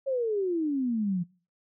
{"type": "exponential sweep", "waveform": "sine", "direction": "down", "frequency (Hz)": [554, 170.7], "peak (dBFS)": -25, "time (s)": [0.06, 1.24], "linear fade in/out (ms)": 20, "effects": ["noise-tail reverb RT60 0.4 s tail -24 dB re dry"]}